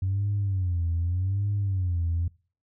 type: tone with vibrato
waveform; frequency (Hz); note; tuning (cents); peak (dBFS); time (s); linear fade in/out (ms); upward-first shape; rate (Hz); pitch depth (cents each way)
sine; 92.5; F#2; 0; -22; 0.02-2.28; 5; sine; 0.84; 170
effects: noise-tail reverb RT60 0.4 s tail -24 dB re dry + tanh soft clip ceiling -20 dBFS